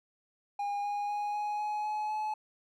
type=tone with pitch steps; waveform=triangle; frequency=813 / 820.1 / 827.2 / 834.4 / 841.7 / 849 / 856.4 Hz; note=G#5 / G#5 / G#5 / G#5 / G#5 / G#5 / A5; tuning=-37 / -22 / -7 / +8 / +23 / +38 / -47 cents; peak=-29 dBFS; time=0.59-2.34 s; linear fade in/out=5 ms; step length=250 ms; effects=none